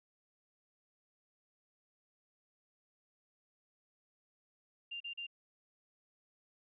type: tone bursts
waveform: sine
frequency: 2791 Hz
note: F7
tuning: 2 cents flat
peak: -40 dBFS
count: 3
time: 4.91-5.268 s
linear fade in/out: 10 ms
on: 94 ms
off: 38 ms
effects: none